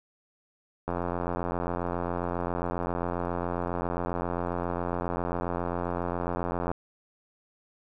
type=click train; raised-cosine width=1 ms; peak=-16 dBFS; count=511; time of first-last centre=0.88-6.715 s; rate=87.4 Hz; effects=none